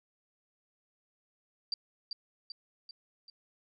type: tone with echo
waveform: sine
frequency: 4698 Hz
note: D8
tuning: in tune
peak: -30 dBFS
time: 1.72-1.74 s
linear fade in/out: 2 ms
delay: 390 ms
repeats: 4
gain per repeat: -5 dB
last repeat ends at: 3.3 s
effects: none